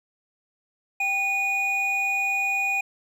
triangle tone pair together, 784 / 2460 Hz, G5 / D#7, 0 / -20 cents, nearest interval octave + minor sixth, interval 1980 cents, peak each -28 / -21 dBFS, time 1-2.81 s, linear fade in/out 5 ms, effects none

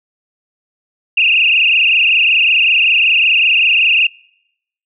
sine tone with frequency modulation, 2656 Hz, E7, 12 cents sharp, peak -8 dBFS, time 1.17-4.07 s, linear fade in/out 5 ms, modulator 25.3 Hz, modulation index 6.9, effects noise-tail reverb RT60 0.8 s tail -26 dB re dry

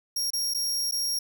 sawtooth tone with dropouts, 5588 Hz, F8, in tune, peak -23 dBFS, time 0.16-1.19 s, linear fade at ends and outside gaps 5 ms, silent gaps 0.305-0.333 / 0.538-0.546 / 0.912-0.922 s, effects none

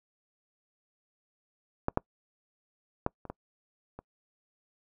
clicks, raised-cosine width 1 ms, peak -13 / -11 / -13 / -29 / -23 / -28 dBFS, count 6, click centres 1.884 / 1.974 / 3.064 / 3.253 / 3.3 / 3.99 s, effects noise-tail reverb RT60 0.1 s tail -26 dB re dry

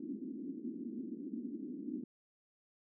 white band-pass noise, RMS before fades -43 dBFS, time 0-2.04 s, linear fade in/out 5 ms, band 220 to 310 Hz, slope 48 dB/octave, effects none

